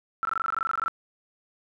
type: tone bursts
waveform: sine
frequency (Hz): 1336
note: E6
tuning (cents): +23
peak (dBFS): -23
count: 16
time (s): 0.23-0.881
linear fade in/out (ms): 0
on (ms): 21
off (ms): 21
effects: none